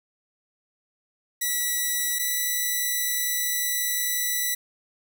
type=tone pair in turn; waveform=5% pulse; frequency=1951 / 1966.8 Hz; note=B6 / B6; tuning=-22 / -8 cents; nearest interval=unison; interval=14 cents; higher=second; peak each=-13 dBFS; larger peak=neither; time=1.41-2.19 / 2.19-4.55 s; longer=second; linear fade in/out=10 ms; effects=none